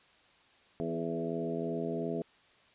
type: harmonic tone with a mistuned harmonic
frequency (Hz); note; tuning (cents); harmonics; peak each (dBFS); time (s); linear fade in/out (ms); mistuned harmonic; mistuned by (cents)
82.9; E2; +10; 2 / 3 / 4 / 5 / 6 / 7 / 8; -39 / -38 / -40 / -37 / -43 / -48 / -40; 0.8-2.22; 0; 5; +16
effects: white hiss -63 dBFS RMS until 2.74 s + resampled to 8000 Hz